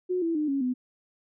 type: tone with pitch steps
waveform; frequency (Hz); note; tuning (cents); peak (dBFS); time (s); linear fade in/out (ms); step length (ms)
sine; 364.1 / 332 / 302.7 / 275.9 / 251.6; F#4 / E4 / D#4 / C#4 / B3; -28 / +12 / -48 / -8 / +32; -24; 0.09-0.74; 20; 130
effects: none